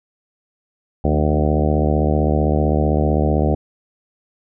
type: harmonic tone with a mistuned harmonic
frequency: 75.6 Hz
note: D#2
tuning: 49 cents flat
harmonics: 1 / 2 / 3 / 4 / 5 / 6 / 7 / 8 / 9 / 10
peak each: -18 / -21 / -23 / -24 / -25 / -26 / -26 / -27 / -28 / -28 dBFS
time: 1.04-3.55 s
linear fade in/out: 5 ms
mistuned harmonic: 3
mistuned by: -36 cents
effects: none